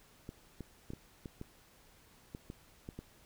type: clicks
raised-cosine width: 3 ms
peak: -30 dBFS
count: 10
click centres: 0.291 / 0.607 / 0.904 / 0.935 / 1.258 / 1.414 / 2.349 / 2.501 / 2.889 / 2.99 s
effects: pink hiss -63 dBFS RMS until 3.25 s